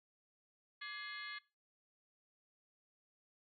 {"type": "harmonic tone with a mistuned harmonic", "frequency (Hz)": 421.3, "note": "G#4", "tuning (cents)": 25, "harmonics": [3, 4, 5, 6, 7, 8, 9, 10], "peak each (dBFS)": [-53, -48, -50, -58, -59, -53, -62, -53], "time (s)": [0.81, 1.39], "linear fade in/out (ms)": 10, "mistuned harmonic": 3, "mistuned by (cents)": -130, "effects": ["noise-tail reverb RT60 0.3 s tail -22 dB re dry"]}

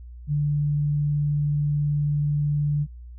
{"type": "tone", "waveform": "sine", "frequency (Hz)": 146.9, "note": "D3", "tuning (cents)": 1, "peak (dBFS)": -20, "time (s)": [0.27, 2.87], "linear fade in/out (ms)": 50, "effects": ["added 60 Hz sine -38 dBFS peak until 3.18 s"]}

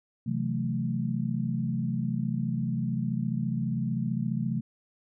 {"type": "chord", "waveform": "sine", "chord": "F# half-diminished seventh", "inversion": "second", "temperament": "equal", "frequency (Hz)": [130.81, 164.81, 185, 220], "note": ["C3", "E3", "F#3", "A3"], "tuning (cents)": [0, 0, 0, 0], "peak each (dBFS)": [-31, -33, -34, -31], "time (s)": [0.26, 4.61], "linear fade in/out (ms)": 10, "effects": []}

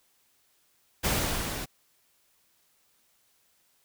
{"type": "noise with level ramp", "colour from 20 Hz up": "pink", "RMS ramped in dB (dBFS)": [-25, -36], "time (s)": [1.03, 1.66], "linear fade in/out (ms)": 20, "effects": ["white hiss -68 dBFS RMS until 3.84 s"]}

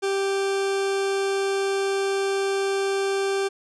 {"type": "tone", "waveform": "40% pulse", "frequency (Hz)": 392, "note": "G4", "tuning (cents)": 0, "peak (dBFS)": -21, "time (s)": [0.02, 3.49], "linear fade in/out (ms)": 20, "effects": ["resampled to 22050 Hz"]}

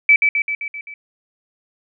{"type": "tone with echo", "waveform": "sine", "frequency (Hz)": 2307, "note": "D7", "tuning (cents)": -31, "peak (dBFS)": -7, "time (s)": [0.09, 0.16], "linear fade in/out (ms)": 2, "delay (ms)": 130, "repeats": 6, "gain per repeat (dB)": -4, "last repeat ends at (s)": 0.94, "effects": []}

